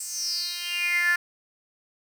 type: tone with high-pass filter sweep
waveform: 10% pulse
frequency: 350 Hz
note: F4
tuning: 4 cents sharp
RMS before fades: -27 dBFS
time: 0-1.16 s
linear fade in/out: 5 ms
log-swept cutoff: 7700 to 1600 Hz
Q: 8.2
effects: none